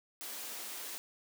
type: high-pass noise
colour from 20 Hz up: white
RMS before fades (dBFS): -43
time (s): 0.21-0.98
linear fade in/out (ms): 0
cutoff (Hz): 230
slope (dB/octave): 24
effects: none